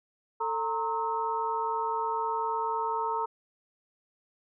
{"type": "tone cluster", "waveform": "sine", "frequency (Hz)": [445.2, 924, 1068, 1290], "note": ["A4", "A#5", "C6", "E6"], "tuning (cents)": [20, -16, 35, -38], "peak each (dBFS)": [-35, -29, -37, -36], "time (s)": [0.4, 3.26], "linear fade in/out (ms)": 10, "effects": []}